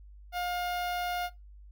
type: tone with notch filter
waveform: sawtooth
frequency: 711 Hz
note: F5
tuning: 31 cents sharp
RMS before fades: -33 dBFS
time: 0.32-1.3 s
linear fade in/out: 50 ms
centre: 7700 Hz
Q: 0.93
effects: noise-tail reverb RT60 0.2 s tail -19 dB re dry + added 50 Hz sine -48 dBFS peak until 1.71 s